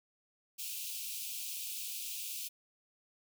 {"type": "high-pass noise", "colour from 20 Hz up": "white", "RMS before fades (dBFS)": -41, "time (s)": [0.58, 2.49], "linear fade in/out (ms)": 20, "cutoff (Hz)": 2400, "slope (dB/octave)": 96, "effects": []}